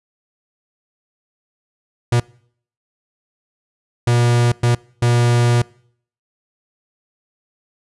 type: tone bursts at uneven times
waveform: 45% pulse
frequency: 120 Hz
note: B2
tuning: 49 cents flat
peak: -12 dBFS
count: 4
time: 2.12-2.2 / 4.07-4.52 / 4.63-4.75 / 5.02-5.62 s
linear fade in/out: 5 ms
effects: noise-tail reverb RT60 0.6 s tail -24 dB re dry + resampled to 24000 Hz